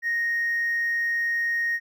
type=tone with hard clipping; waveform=triangle; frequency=1864.7 Hz; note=A#6; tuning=in tune; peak=-22 dBFS; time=0.02-1.8 s; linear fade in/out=50 ms; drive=2 dB; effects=none